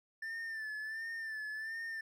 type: tone with vibrato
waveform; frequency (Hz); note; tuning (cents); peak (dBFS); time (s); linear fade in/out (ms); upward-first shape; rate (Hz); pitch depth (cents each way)
triangle; 1772; A6; +12; -37; 0.22-2.01; 5; sine; 1.4; 55
effects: none